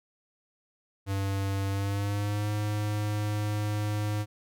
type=tone with pitch glide; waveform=square; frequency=98 to 105.03 Hz; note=G2 to G#2; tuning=0 to +20 cents; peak=-28 dBFS; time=1.06-4.26 s; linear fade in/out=50 ms; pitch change=+120 cents; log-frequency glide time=1.69-2.5 s; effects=none